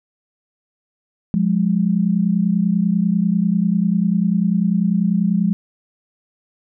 sine tone pair together, 177.54 / 207.7 Hz, F3 / G#3, +29 / 0 cents, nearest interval minor third, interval 271 cents, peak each -17 dBFS, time 1.34-5.53 s, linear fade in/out 0 ms, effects none

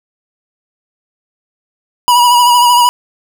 square tone with vibrato, 970 Hz, B5, 31 cents flat, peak -6 dBFS, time 2.08-2.89 s, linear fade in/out 0 ms, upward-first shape sine, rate 13 Hz, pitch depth 34 cents each way, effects none

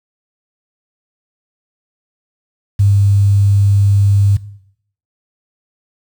sine tone with quantisation, 100 Hz, G2, 35 cents sharp, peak -7 dBFS, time 2.79-4.37 s, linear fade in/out 10 ms, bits 6, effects noise-tail reverb RT60 0.7 s tail -18 dB re dry

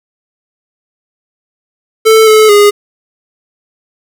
square tone with pitch steps, 441.5 / 433 / 411.5 Hz, A4 / A4 / G#4, +6 / -28 / -16 cents, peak -3 dBFS, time 2.05-2.71 s, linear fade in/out 20 ms, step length 220 ms, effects none

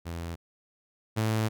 sawtooth tone pair in turn, 84.3 / 109.82 Hz, E2 / A2, +39 / -3 cents, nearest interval perfect fourth, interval 458 cents, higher second, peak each -30 / -21 dBFS, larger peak second, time 0.05-0.36 / 1.16-1.49 s, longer second, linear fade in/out 20 ms, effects none

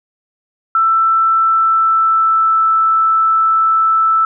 sine tone with pitch glide, 1330 to 1319.3 Hz, E6 to E6, +15 to +1 cents, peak -9 dBFS, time 0.75-4.25 s, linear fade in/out 2 ms, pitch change -14 cents, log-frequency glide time 1.38-2.61 s, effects none

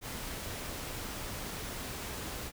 pink noise, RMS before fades -40 dBFS, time 0.01-2.52 s, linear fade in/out 50 ms, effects none

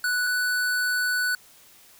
square tone pair in turn, 1480 / 1486.9 Hz, F#6 / F#6, 0 / +8 cents, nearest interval unison, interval 8 cents, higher second, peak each -23 dBFS, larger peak neither, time 0.04-0.27 / 0.27-1.35 s, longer second, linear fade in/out 2 ms, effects white hiss -53 dBFS RMS until 1.99 s

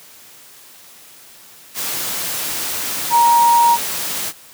sine tone in noise, 941 Hz, A#5, 16 cents sharp, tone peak -9 dBFS, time 3.1-3.78 s, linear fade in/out 50 ms, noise white, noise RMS -23 dBFS, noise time 1.74-4.33 s, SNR +11 dB, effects white hiss -43 dBFS RMS until 4.53 s + high-pass 100 Hz 12 dB/octave

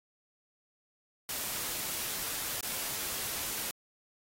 white noise with dropouts, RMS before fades -36 dBFS, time 1.29-3.71 s, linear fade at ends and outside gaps 1 ms, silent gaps 2.609-2.63 s, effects AAC 48 kbps

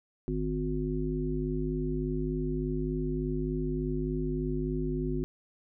harmonic tone with a mistuned harmonic, 51.7 Hz, G#1, 7 cents flat, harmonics 1 / 3 / 5 / 7, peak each -34 / -34 / -34 / -34 dBFS, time 0.28-5.24 s, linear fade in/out 0 ms, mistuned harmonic 1, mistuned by -55 cents, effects none

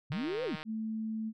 sine linear two-way sweep, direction up then down, 120 to 525 to 142.4 Hz, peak -32 dBFS, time 0.1-0.56 s, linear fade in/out 10 ms, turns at 0.44 s
click train, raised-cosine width 0.3 ms, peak -26 dBFS, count 80, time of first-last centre 0.12-0.63 s, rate 155 Hz
sine tone, 220 Hz, A3, in tune, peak -33 dBFS, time 0.65-1.33 s, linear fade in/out 50 ms
effects none

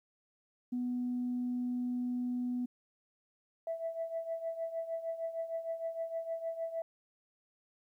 sine tone, 246.9 Hz, B3, in tune, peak -31 dBFS, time 0.72-2.66 s, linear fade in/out 10 ms
sine tone with tremolo, 659.3 Hz, E5, in tune, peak -31 dBFS, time 3.67-6.82 s, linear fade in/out 2 ms, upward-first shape triangle, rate 6.5 Hz, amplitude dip 80%
effects tanh soft clip ceiling -28 dBFS + 12-bit

